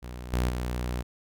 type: tone with level steps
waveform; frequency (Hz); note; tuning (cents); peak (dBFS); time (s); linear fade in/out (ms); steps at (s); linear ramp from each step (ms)
sawtooth; 61.3; B1; -12; -33 / -20 / -25; 0.02-1.03; 20; 0.33 / 0.49; 2
effects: none